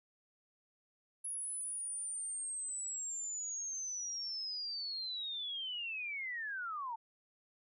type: linear sweep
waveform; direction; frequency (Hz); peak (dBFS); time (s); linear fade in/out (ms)
sine; down; 10548 to 880; -38; 1.24-6.96; 10
effects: none